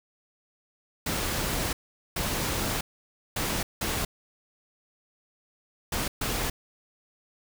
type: noise bursts at uneven times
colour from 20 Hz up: pink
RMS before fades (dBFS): -29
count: 6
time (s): 1.06-1.73 / 2.16-2.81 / 3.36-3.63 / 3.81-4.05 / 5.92-6.08 / 6.21-6.5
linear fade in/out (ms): 5
effects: none